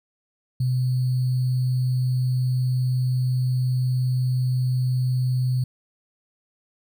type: tone with sample-and-hold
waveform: sine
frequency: 127.2 Hz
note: C3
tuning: 48 cents flat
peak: -19 dBFS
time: 0.6-5.64 s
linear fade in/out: 5 ms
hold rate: 4410 Hz
effects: none